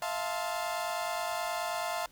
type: chord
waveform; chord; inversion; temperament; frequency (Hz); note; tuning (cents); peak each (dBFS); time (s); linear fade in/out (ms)
35% pulse; F major seventh; third; equal with one note detuned; 649.1 / 698.5 / 880 / 1046.5; E5 / F5 / A5 / C6; -27 / 0 / 0 / 0; -36 / -34 / -37 / -37; 0.02-2.06; 2
effects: pink hiss -61 dBFS RMS until 2.11 s